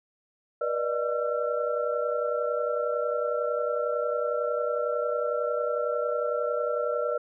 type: tone cluster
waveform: sine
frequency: 482.2 / 589 / 620 / 1353 Hz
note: B4 / D5 / D#5 / E6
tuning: -41 / +5 / -6 / +45 cents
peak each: -29 / -29 / -34 / -33 dBFS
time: 0.61-7.18 s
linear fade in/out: 5 ms
effects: none